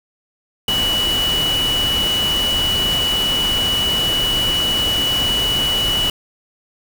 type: tone in noise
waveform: sine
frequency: 2945 Hz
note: F#7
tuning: 9 cents flat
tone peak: -16 dBFS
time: 0.68-6.1 s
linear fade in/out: 2 ms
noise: pink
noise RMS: -24 dBFS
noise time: 0.68-6.1 s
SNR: +5 dB
effects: none